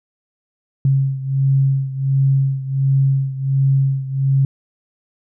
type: beating tone pair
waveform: sine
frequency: 135.4 / 136.8 Hz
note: C#3 / C#3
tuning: -40 / -23 cents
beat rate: 1.4 Hz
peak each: -15 / -19 dBFS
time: 0.85-4.45 s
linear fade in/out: 2 ms
effects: none